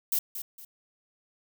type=noise with echo; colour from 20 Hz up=violet; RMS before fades=-26 dBFS; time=0.12-0.19 s; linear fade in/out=5 ms; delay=230 ms; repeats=2; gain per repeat=-10 dB; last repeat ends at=0.65 s; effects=none